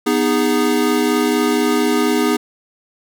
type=chord; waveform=square; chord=G# minor; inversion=first; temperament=equal with one note detuned; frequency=246.9 / 311.1 / 410.3 Hz; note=B3 / D#4 / G#4; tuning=0 / 0 / -21 cents; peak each=-19 dBFS; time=0.06-2.37 s; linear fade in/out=10 ms; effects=none